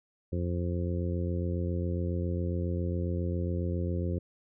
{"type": "harmonic tone", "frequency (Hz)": 87.31, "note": "F2", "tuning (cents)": 0, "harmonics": [1, 2, 3, 4, 5, 6], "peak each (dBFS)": [-30, -35, -40, -38, -42, -41], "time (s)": [0.32, 4.19], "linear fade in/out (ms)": 10, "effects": []}